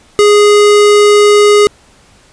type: tone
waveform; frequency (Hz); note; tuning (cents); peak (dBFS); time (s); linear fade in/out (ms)
square; 414.2; G#4; -5; -4; 0.19-1.67; 0
effects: pink hiss -45 dBFS RMS until 2.32 s + resampled to 22050 Hz